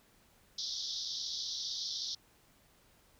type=band-pass noise; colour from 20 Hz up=white; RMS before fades=-39 dBFS; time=0.58-2.15 s; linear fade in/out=5 ms; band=3400 to 5800 Hz; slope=96 dB/octave; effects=pink hiss -66 dBFS RMS until 3.19 s